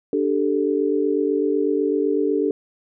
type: chord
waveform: sine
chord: D suspended fourth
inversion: none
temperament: equal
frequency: 293.7 / 392 / 440 Hz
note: D4 / G4 / A4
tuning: 0 / 0 / 0 cents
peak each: -22 dBFS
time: 0.13-2.51 s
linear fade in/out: 2 ms
effects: none